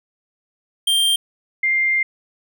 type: tone pair in turn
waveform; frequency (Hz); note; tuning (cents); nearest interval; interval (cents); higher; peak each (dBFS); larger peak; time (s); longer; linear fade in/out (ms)
square / sine; 3176 / 2103; G7 / C7; +22 / +8; perfect fifth; 714; first; -15; neither; 0.87-1.16 / 1.63-2.03; second; 5
effects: none